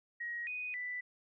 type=tone with pitch steps; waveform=sine; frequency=1893 / 2489 / 1982 Hz; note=A#6 / D#7 / B6; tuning=+26 / 0 / +6 cents; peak=-37 dBFS; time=0.2-1.01 s; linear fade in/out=10 ms; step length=270 ms; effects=none